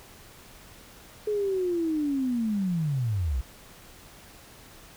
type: linear sweep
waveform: sine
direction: down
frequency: 427.8 to 56.7 Hz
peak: -24 dBFS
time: 1.27-3.41 s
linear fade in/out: 5 ms
effects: pink hiss -50 dBFS RMS until 4.96 s